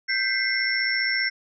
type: tone cluster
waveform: sine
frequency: 1566 / 2003 / 2118 / 5430 Hz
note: G6 / B6 / C7 / F8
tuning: -2 / +24 / +21 / -50 cents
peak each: -27 dBFS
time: 0.08-1.3 s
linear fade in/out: 20 ms
effects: none